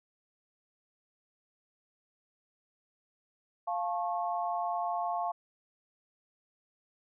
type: chord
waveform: sine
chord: F augmented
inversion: none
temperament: just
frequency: 698.5 / 873.1 / 1091.3 Hz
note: F5 / A5 / C#6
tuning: 0 / -14 / -27 cents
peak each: -32 / -36 / -37 dBFS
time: 3.67-5.32 s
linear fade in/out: 10 ms
effects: none